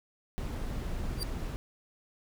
brown noise, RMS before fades -35 dBFS, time 0.38-1.56 s, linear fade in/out 0 ms
sawtooth tone with exponential growth, 4717 Hz, D8, 7 cents sharp, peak -26 dBFS, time 1.15-1.23 s, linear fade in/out 0 ms, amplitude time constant 16 ms
effects none

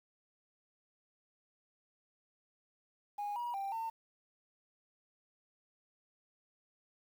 sine tone with pitch steps, 822 / 959 / 788 / 903 Hz, G#5 / A#5 / G5 / A5, -18 / +49 / +9 / +45 cents, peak -34 dBFS, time 3.18-3.9 s, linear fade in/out 10 ms, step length 180 ms, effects tanh soft clip ceiling -34 dBFS + 10-bit

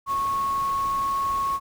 sine tone in noise, 1100 Hz, C#6, 14 cents flat, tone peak -22 dBFS, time 0.06-1.6 s, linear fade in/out 50 ms, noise pink, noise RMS -40 dBFS, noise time 0.06-1.6 s, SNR +15 dB, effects none

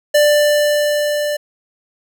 square tone with level ramp, 591 Hz, D5, 11 cents sharp, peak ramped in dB -9 to -18 dBFS, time 0.14-1.37 s, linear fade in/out 10 ms, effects none

